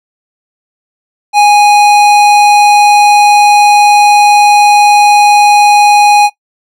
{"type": "tone", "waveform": "square", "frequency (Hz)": 827, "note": "G#5", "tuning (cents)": -8, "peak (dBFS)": -3, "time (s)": [1.33, 6.3], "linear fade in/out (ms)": 50, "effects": ["noise-tail reverb RT60 0.1 s tail -17 dB re dry", "low-pass 8000 Hz 12 dB/octave"]}